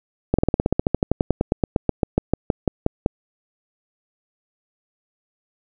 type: slowing click train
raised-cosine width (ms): 2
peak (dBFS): -3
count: 27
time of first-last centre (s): 0.34-3.061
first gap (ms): 46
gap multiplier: 1.06
effects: none